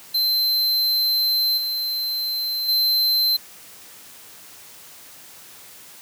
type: tone with level steps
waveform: square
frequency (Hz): 4100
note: C8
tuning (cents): -36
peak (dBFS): -18 / -23 / -17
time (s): 0.14-3.37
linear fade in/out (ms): 10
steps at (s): 1.57 / 2.68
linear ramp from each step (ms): 10
effects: white hiss -44 dBFS RMS until 6.01 s + high-pass 80 Hz 12 dB/octave